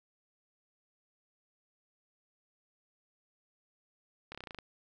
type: slowing click train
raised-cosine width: 0.3 ms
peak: -27 dBFS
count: 9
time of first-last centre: 4.32-4.587 s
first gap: 27 ms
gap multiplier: 1.06
effects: none